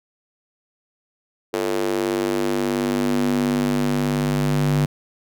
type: tone with high-pass filter sweep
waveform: square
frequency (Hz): 49.28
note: G1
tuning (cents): +10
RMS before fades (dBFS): -21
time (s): 1.53-4.86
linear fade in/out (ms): 10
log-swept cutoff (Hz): 400 to 160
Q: 3.2
effects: none